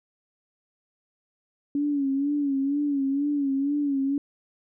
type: tone with vibrato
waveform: sine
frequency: 281.4 Hz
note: C#4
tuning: 26 cents sharp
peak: -22 dBFS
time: 1.75-4.18 s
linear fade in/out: 2 ms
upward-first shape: sine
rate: 2.1 Hz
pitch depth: 70 cents each way
effects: none